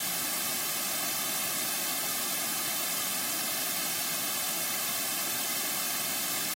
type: noise with comb filter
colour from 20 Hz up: white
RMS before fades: -31 dBFS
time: 0-6.54 s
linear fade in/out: 5 ms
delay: 2.1 ms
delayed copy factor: -0.65
effects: high-pass 150 Hz 12 dB/octave + AAC 48 kbps